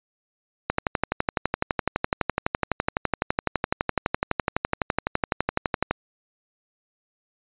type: click train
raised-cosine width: 0.5 ms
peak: -6 dBFS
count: 63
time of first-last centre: 0.7-5.91 s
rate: 11.9 Hz
effects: resampled to 8000 Hz